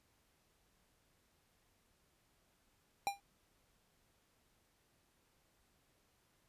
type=tone with exponential decay; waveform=square; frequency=800 Hz; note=G5; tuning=35 cents sharp; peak=-30 dBFS; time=3.07-3.2 s; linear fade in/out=0 ms; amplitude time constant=28 ms; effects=pink hiss -75 dBFS RMS until 6.48 s + resampled to 32000 Hz